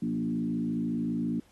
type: tone with frequency modulation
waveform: sine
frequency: 235.6 Hz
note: A#3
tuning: 19 cents sharp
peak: -27 dBFS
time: 0.02-1.4 s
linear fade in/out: 5 ms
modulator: 54.5 Hz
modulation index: 1.2
effects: pink hiss -64 dBFS RMS until 1.51 s + AAC 32 kbps